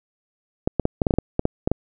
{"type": "clicks", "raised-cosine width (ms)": 2, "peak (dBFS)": -5, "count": 12, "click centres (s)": [0.675, 0.797, 0.854, 1.018, 1.068, 1.108, 1.139, 1.186, 1.394, 1.454, 1.675, 1.716], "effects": []}